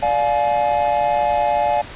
triangle chord, D diminished, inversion none, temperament just, 587.3 / 704.8 / 845.8 Hz, D5 / F5 / Ab5, 0 / +16 / +31 cents, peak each -19 / -18 / -17 dBFS, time 0.02-1.82 s, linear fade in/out 10 ms, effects pink hiss -35 dBFS RMS until 1.95 s + resampled to 8000 Hz

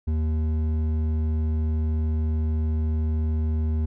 sine tone with hard clipping, 78.4 Hz, D#2, 14 cents sharp, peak -23 dBFS, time 0.07-3.86 s, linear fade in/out 10 ms, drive 8 dB, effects none

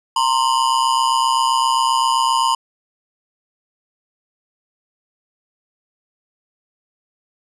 square ring-modulated tone, 987.8 Hz, B5, in tune, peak -12 dBFS, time 0.16-2.55 s, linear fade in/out 5 ms, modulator 63.8 Hz, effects resampled to 24000 Hz

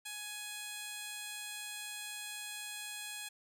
15% pulse tone with band-pass filter, 836 Hz, G#5, 11 cents sharp, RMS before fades -44 dBFS, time 0.05-3.29 s, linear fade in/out 10 ms, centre 7800 Hz, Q 0.7, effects none

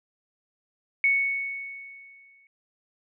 sine tone with exponential decay, 2217 Hz, C#7, in tune, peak -17 dBFS, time 1.04-2.47 s, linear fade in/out 1 ms, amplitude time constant 310 ms, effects none

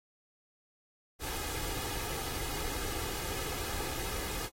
pink noise with comb filter, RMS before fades -37 dBFS, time 1.19-4.5 s, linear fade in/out 50 ms, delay 2.4 ms, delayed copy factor +0.55, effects AAC 48 kbps

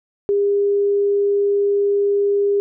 sine tone, 403.8 Hz, G#4, 49 cents flat, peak -14 dBFS, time 0.29-2.6 s, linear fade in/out 0 ms, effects none

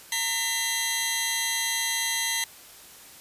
15% pulse tone cluster, 918 / 2009 / 3228 Hz, A#5 / B6 / G#7, -27 / +29 / -50 cents, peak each -27 / -21 / -23 dBFS, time 0.12-2.44 s, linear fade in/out 2 ms, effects white hiss -48 dBFS RMS until 3.2 s + resampled to 32000 Hz

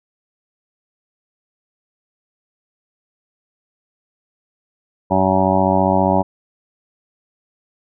harmonic tone, 94.9 Hz, F#2, 44 cents sharp, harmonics 1 / 2 / 3 / 4 / 6 / 7 / 8 / 9 / 10, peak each -24 / -19 / -22 / -24 / -20 / -21 / -22 / -21 / -22 dBFS, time 5.1-6.23 s, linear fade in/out 20 ms, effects none

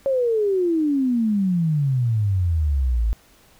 sine exponential sweep, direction down, 554.4 to 52.3 Hz, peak -17 dBFS, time 0.06-3.13 s, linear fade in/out 0 ms, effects pink hiss -54 dBFS RMS until 3.59 s

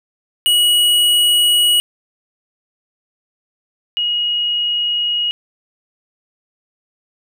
square / sine tone pair in turn, 2913 / 2890 Hz, F#7 / F#7, -28 / -41 cents, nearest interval unison, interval 13 cents, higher first, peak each -11 / -15 dBFS, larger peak first, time 0.46-1.8 / 3.97-5.31 s, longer neither, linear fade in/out 0 ms, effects none

